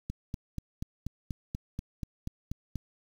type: click train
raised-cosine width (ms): 5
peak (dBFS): -22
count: 12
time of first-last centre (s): 0.1-2.757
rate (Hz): 4.14
effects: 8-bit